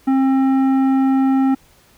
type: tone with tanh clipping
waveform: sine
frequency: 266.9 Hz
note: C4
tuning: 35 cents sharp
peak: -14 dBFS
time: 0.07-1.55 s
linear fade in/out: 10 ms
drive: 11 dB
effects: pink hiss -52 dBFS RMS until 1.97 s